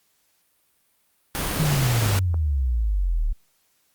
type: noise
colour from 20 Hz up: pink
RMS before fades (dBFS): -26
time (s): 1.35-2.19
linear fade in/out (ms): 0
type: exponential sweep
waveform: sine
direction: down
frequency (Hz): 160.7 to 35.35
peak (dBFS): -19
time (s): 1.59-3.33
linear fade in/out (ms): 10
type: clicks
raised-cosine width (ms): 1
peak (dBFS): -22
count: 2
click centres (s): 2.062 / 2.343
effects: white hiss -66 dBFS RMS until 3.94 s + Opus 48 kbps